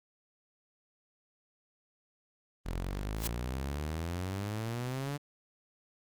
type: exponential sweep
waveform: sawtooth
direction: up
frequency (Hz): 41.63 to 146.83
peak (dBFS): -30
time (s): 2.65-5.18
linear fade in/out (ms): 20
type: noise with exponential growth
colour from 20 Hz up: white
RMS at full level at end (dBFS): -31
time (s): 3.14-3.27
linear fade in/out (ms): 0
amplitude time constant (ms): 28
effects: Opus 24 kbps